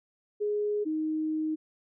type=tone pair in turn; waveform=sine; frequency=416.6 / 312.1 Hz; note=G#4 / D#4; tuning=+5 / +5 cents; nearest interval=perfect fourth; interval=500 cents; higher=first; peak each=-26 / -27 dBFS; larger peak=first; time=0.4-0.85 / 0.85-1.56 s; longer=second; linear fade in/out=20 ms; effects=none